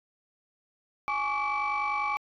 sine tone cluster, 834 / 1115 / 1165 / 2314 Hz, G#5 / C#6 / D6 / D7, +7 / +10 / -14 / -26 cents, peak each -31 dBFS, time 1.08-2.17 s, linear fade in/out 0 ms, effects tanh soft clip ceiling -21 dBFS

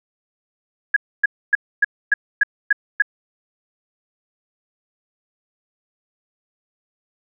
sine tone bursts, 1666 Hz, G#6, 5 cents sharp, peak -10 dBFS, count 8, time 0.94-3.022 s, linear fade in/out 5 ms, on 24 ms, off 270 ms, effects none

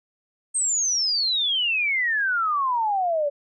sine exponential sweep, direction down, 8550 to 561 Hz, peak -20 dBFS, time 0.54-3.3 s, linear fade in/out 20 ms, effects none

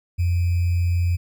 sine tone with sample-and-hold, 87.31 Hz, F2, in tune, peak -17 dBFS, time 0.18-1.17 s, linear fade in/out 20 ms, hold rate 2450 Hz, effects none

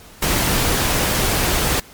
pink noise, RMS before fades -18 dBFS, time 0.22-1.8 s, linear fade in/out 5 ms, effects pink hiss -43 dBFS RMS until 1.93 s + MP3 96 kbps

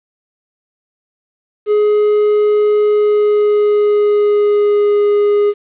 triangle tone with pitch glide, 419.4 to 412.2 Hz, G#4 to G#4, +17 to -13 cents, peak -7 dBFS, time 1.66-5.54 s, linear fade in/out 50 ms, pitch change -30 cents, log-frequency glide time 2.85-5.03 s, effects resampled to 8000 Hz + 8-bit

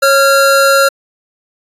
square tone pair together, 548.4 / 1382 Hz, C#5 / F6, -19 / -19 cents, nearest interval octave + major third, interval 1600 cents, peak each -10 dBFS, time 0.02-0.89 s, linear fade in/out 10 ms, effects resampled to 32000 Hz

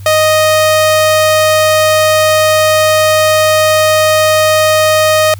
sawtooth tone, 622.3 Hz, D#5, in tune, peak -3 dBFS, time 0.06-5.34 s, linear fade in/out 2 ms, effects added 98 Hz sine -25 dBFS peak until 5.39 s + white hiss -42 dBFS RMS until 5.39 s

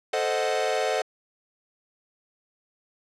45% pulse chord, A diminished seventh, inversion none, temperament equal, 440 / 523.3 / 622.3 / 740 Hz, A4 / C5 / Eb5 / Gb5, 0 / 0 / 0 / 0 cents, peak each -29 dBFS, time 0.13-1.02 s, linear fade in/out 5 ms, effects low-pass 7000 Hz 12 dB/octave

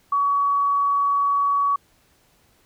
sine tone, 1130 Hz, C#6, 33 cents sharp, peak -17 dBFS, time 0.12-1.76 s, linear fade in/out 5 ms, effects pink hiss -60 dBFS RMS until 2.65 s

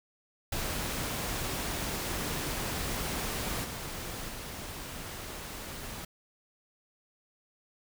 pink noise with level steps, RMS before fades -34 / -39 / -41 dBFS, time 0.52-6.05 s, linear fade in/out 5 ms, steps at 3.63 / 4.28 s, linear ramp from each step 20 ms, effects none

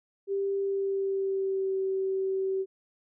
sine tone with pitch glide, 394.5 to 383.3 Hz, G4 to G4, +11 to -39 cents, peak -26 dBFS, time 0.27-2.66 s, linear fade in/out 50 ms, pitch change -50 cents, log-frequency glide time 0.58-1.77 s, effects none

